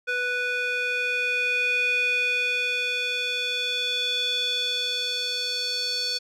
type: tone with band-pass filter sweep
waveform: square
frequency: 493.9 Hz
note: B4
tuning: in tune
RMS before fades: -26 dBFS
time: 0.07-6.19 s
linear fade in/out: 20 ms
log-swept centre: 1900 to 4500 Hz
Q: 4.9
effects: none